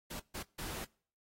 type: noise bursts at uneven times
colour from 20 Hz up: pink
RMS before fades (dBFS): -43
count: 3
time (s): 0.1-0.2 / 0.34-0.43 / 0.58-0.85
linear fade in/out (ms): 10
effects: noise-tail reverb RT60 0.5 s tail -25 dB re dry + AAC 48 kbps